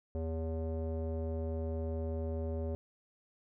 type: tone with low-pass filter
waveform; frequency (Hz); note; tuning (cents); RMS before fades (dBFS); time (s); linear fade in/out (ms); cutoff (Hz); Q
square; 80.7; E2; -36; -36; 0.15-2.75; 0; 520; 3.5
effects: none